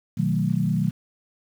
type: chord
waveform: sine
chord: B dominant seventh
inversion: none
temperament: equal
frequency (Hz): 123.47 / 155.56 / 185 / 220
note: B2 / D#3 / F#3 / A3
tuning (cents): 0 / 0 / 0 / 0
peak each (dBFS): -27 / -24 / -24 / -28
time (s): 0.17-0.91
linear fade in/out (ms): 10
effects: 8-bit